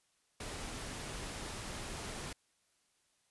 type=noise; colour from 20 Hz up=pink; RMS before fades=-43 dBFS; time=0.4-2.33 s; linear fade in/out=5 ms; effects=white hiss -75 dBFS RMS until 3.3 s + resampled to 24000 Hz